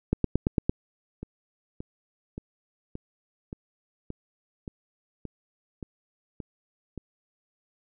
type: two click trains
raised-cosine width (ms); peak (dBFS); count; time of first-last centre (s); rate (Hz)
3; -23 / -9; 11 / 6; 1.23-6.977 / 0.13-0.695; 1.74 / 8.85
effects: none